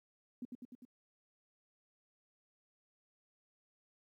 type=tone with echo; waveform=sine; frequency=246.9 Hz; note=B3; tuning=in tune; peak=-39 dBFS; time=0.42-0.45 s; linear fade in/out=2 ms; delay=100 ms; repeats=4; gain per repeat=-3 dB; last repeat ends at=0.85 s; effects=high-pass 150 Hz 12 dB/octave + 13-bit